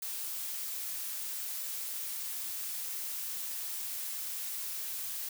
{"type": "noise", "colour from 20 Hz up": "blue", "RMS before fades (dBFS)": -38, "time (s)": [0.02, 5.29], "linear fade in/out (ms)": 5, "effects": []}